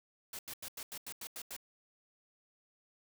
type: noise bursts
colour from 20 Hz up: white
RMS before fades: -44 dBFS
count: 9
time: 0.33-1.565 s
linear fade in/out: 2 ms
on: 59 ms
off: 88 ms
effects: none